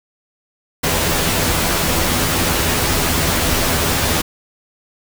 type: noise with comb filter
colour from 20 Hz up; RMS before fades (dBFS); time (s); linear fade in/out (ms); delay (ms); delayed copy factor
pink; -17; 0.83-4.22; 10; 12; +0.65
effects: none